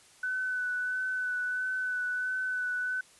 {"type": "tone with vibrato", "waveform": "sine", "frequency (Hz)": 1500, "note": "F#6", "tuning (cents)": 23, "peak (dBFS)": -29, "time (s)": [0.23, 3.01], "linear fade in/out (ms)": 5, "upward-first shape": "sine", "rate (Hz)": 1.5, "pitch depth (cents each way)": 18, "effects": ["white hiss -58 dBFS RMS until 3.19 s", "resampled to 24000 Hz"]}